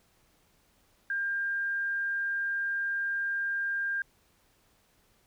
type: tone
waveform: sine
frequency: 1600 Hz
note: G6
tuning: 35 cents sharp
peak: -28 dBFS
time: 1.1-4.02 s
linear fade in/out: 2 ms
effects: pink hiss -67 dBFS RMS until 5.26 s